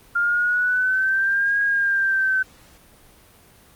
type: exponential two-way sweep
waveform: sine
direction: up then down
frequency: 1398 to 1641 to 1526 Hz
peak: -17 dBFS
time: 0.15-2.43 s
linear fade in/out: 10 ms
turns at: 1.61 s
effects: pink hiss -51 dBFS RMS until 3.75 s + Opus 32 kbps